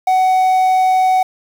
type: tone with quantisation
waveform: triangle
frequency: 748 Hz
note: F#5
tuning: 19 cents sharp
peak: -8 dBFS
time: 0.07-1.23 s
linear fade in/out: 5 ms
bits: 6
effects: none